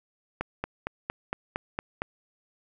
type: click train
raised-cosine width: 0.5 ms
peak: -14 dBFS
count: 8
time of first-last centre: 0.41-2.019 s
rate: 4.35 Hz
effects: none